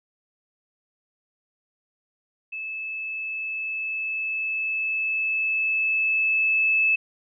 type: tone with level ramp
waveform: sine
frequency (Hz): 2612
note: E7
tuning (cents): -17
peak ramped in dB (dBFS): -30 to -17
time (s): 2.52-6.96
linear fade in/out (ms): 10
effects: none